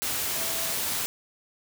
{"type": "tone in noise", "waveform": "sine", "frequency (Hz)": 659.3, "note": "E5", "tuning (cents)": 0, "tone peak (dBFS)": -40, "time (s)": [0.36, 0.73], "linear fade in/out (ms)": 0, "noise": "white", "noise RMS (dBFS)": -29, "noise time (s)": [0.02, 1.06], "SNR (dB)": -14, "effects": []}